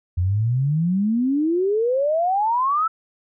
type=exponential sweep; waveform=sine; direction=up; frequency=85.4 to 1341 Hz; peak=-17 dBFS; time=0.17-2.88 s; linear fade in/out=10 ms; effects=none